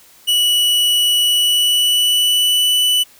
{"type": "tone with pitch glide", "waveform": "45% pulse", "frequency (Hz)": [2942, 2978], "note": ["F#7", "F#7"], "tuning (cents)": [-11, 11], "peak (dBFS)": -12, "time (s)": [0.27, 3.04], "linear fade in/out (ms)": 20, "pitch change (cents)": 22, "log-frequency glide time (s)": [1.23, 2.82], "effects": ["white hiss -47 dBFS RMS until 3.19 s"]}